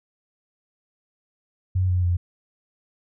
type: tone with pitch steps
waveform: sine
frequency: 92.6 / 90.2 / 88 Hz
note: F#2 / F#2 / F2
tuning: +2 / -44 / +14 cents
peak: -18 dBFS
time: 1.75-2.17 s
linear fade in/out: 10 ms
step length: 140 ms
effects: none